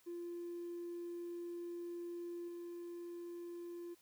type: tone with level steps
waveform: triangle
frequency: 345.9 Hz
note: F4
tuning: 17 cents flat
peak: -39 / -42 dBFS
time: 0.06-3.95 s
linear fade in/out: 20 ms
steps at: 2.48 s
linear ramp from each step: 2 ms
effects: tanh soft clip ceiling -39 dBFS + white hiss -70 dBFS RMS until 4.01 s